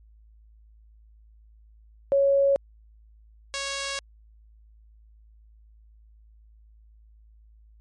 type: tone pair in turn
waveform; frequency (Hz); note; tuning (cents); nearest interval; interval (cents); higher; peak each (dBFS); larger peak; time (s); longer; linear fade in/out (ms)
sine / 5% pulse; 554.4 / 552.5; C#5 / C#5; 0 / -6; unison; 6; first; -17; neither; 2.12-2.56 / 3.54-3.99; second; 0
effects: added 54 Hz sine -51 dBFS peak until 7.8 s + MP3 48 kbps